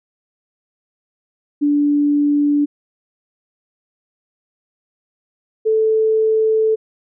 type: tone pair in turn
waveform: sine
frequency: 290.9 / 439 Hz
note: D4 / A4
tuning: -16 / -4 cents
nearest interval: perfect fifth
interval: 712 cents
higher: second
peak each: -12 dBFS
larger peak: neither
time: 1.61-2.66 / 5.65-6.76 s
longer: second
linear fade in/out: 20 ms
effects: none